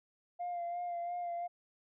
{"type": "tone with vibrato", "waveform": "sine", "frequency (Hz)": 698.5, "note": "F5", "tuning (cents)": 0, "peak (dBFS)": -34, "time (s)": [0.39, 1.48], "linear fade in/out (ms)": 20, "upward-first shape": "sine", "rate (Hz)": 2.9, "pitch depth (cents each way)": 26, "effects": ["tanh soft clip ceiling -33 dBFS"]}